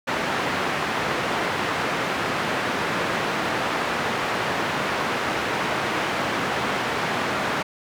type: band-pass noise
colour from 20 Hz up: white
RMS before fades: -25 dBFS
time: 0.07-7.63 s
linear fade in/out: 10 ms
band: 120 to 1700 Hz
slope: 12 dB/octave
effects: none